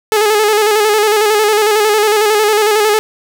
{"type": "tone with vibrato", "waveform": "sawtooth", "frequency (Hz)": 424.6, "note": "G#4", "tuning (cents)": 38, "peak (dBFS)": -5, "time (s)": [0.12, 2.99], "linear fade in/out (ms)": 0, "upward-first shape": "square", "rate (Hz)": 11, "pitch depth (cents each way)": 44, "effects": []}